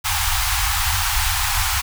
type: band-stop noise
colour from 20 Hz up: pink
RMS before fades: -20 dBFS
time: 0.04-1.82 s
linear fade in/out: 20 ms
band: 100 to 750 Hz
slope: 96 dB/octave
effects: none